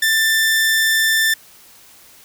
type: tone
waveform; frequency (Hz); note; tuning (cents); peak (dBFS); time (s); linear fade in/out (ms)
sawtooth; 1777; A6; +17; -10; 0.02-1.34; 5
effects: white hiss -46 dBFS RMS until 2.24 s